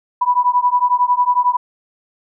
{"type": "beating tone pair", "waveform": "sine", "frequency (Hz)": [980, 991], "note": ["B5", "B5"], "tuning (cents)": [-14, 6], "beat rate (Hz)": 11, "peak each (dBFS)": -15, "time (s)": [0.21, 1.57], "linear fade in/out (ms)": 10, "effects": []}